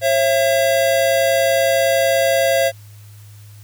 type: tone pair together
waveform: square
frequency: 540 / 670.7 Hz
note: C#5 / E5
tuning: -45 / +30 cents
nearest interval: major third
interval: 375 cents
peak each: -17 dBFS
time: 0.01-2.72 s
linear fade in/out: 50 ms
effects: added 104 Hz sine -38 dBFS peak until 3.63 s + white hiss -50 dBFS RMS until 3.63 s